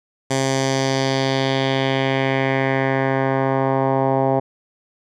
10% pulse tone with low-pass filter sweep, 134.1 Hz, C3, 43 cents sharp, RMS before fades -19 dBFS, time 0.3-4.4 s, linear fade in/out 10 ms, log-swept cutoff 7600 to 780 Hz, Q 2, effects none

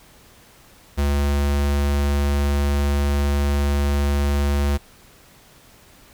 square tone, 71.3 Hz, C#2, 49 cents sharp, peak -18 dBFS, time 0.97-4.78 s, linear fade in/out 20 ms, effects pink hiss -50 dBFS RMS until 6.13 s

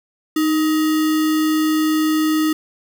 sine tone with sample-and-hold, 311.1 Hz, D#4, in tune, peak -14 dBFS, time 0.36-2.53 s, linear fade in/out 5 ms, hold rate 1575 Hz, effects none

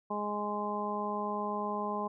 harmonic tone, 207.7 Hz, G#3, in tune, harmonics 1 / 2 / 3 / 4 / 5, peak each -38 / -39 / -40 / -38 / -36 dBFS, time 0.1-2.08 s, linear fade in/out 10 ms, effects none

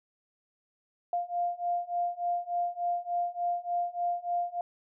sine beating tone pair, 698.5 / 701.9 Hz, F5 / F5, 0 / +9 cents, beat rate 3.4 Hz, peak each -32 / -31 dBFS, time 1.13-4.61 s, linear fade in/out 2 ms, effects none

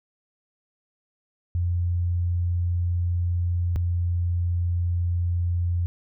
sine tone pair in turn, 87.5 / 87.19 Hz, F2 / F2, +4 / -2 cents, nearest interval unison, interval 6 cents, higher first, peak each -21 dBFS, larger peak neither, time 1.55-3.76 / 3.76-5.86 s, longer first, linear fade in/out 0 ms, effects none

